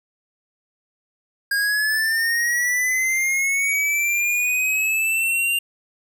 square linear sweep, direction up, 1617 to 2794 Hz, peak -19 dBFS, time 1.51-5.59 s, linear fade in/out 5 ms, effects none

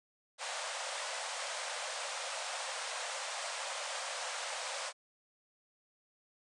pink band-pass noise, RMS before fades -40 dBFS, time 0.38-4.93 s, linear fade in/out 50 ms, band 510 to 9400 Hz, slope 96 dB/octave, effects none

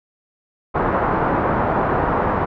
white low-pass noise, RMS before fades -19 dBFS, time 0.74-2.46 s, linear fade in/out 20 ms, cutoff 1200 Hz, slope 24 dB/octave, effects none

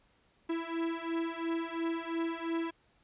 45% pulse beating tone pair, 329.6 / 332.5 Hz, E4 / E4, 0 / +15 cents, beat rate 2.9 Hz, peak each -36 / -35 dBFS, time 0.49-2.71 s, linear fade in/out 10 ms, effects pink hiss -69 dBFS RMS until 3.03 s + resampled to 8000 Hz

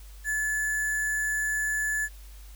sine tone with sample-and-hold, 1724 Hz, A6, 36 cents flat, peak -25 dBFS, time 0.24-2.09 s, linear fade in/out 50 ms, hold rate 8820 Hz, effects added 50 Hz sine -43 dBFS peak until 2.55 s + white hiss -55 dBFS RMS until 2.55 s

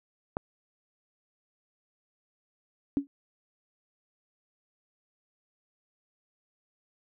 click, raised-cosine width 1 ms, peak -16 dBFS, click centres 0.369 s
sine tone with exponential decay, 280.1 Hz, C#4, 18 cents sharp, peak -19 dBFS, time 2.97-3.07 s, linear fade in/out 0 ms, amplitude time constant 21 ms
effects none

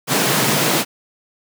pink high-pass noise, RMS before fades -17 dBFS, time 0.07-0.85 s, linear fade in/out 50 ms, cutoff 120 Hz, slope 96 dB/octave, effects none

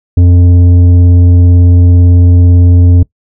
triangle tone with tanh clipping, 88.2 Hz, F2, 18 cents sharp, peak -3 dBFS, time 0.17-3.03 s, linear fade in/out 5 ms, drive 13 dB, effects noise-tail reverb RT60 0.1 s tail -21 dB re dry

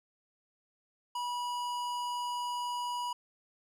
sine tone with tanh clipping, 973 Hz, B5, 26 cents flat, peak -35 dBFS, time 1.15-3.13 s, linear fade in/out 5 ms, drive 18 dB, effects none

